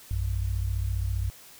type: tone pair together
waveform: sine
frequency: 59.33 / 94.3 Hz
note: A#1 / F#2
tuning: +31 / +33 cents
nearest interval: minor sixth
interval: 802 cents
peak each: -28 dBFS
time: 0.11-1.3 s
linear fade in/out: 0 ms
effects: white hiss -50 dBFS RMS until 1.59 s